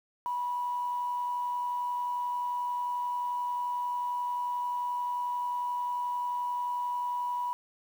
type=tone with amplitude modulation; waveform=sine; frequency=977 Hz; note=B5; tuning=19 cents flat; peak=-27 dBFS; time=0.26-7.53 s; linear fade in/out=0 ms; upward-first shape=sine; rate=91.3 Hz; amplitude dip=35%; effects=tanh soft clip ceiling -23 dBFS + 9-bit